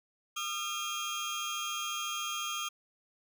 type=tone cluster; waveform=30% pulse; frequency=1220 / 1354 / 3240 Hz; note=D#6 / E6 / G#7; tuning=-34 / +46 / -43 cents; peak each=-35 / -39 / -34 dBFS; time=0.36-2.69 s; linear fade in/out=10 ms; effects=none